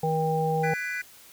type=harmonic tone; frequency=158.9 Hz; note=D#3; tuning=37 cents sharp; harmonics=1 / 3 / 5; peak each=-27 / -27 / -27 dBFS; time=0.03-0.74 s; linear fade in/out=5 ms
type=chord; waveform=triangle; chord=G# half-diminished seventh; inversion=third; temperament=just; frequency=1495.1 / 1661.2 / 1993.5 / 2392 Hz; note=F#6 / G#6 / B6 / D7; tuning=+18 / 0 / +16 / +31 cents; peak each=-32 / -36 / -31 / -35 dBFS; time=0.63-1.02 s; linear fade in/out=10 ms
effects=white hiss -51 dBFS RMS until 1.32 s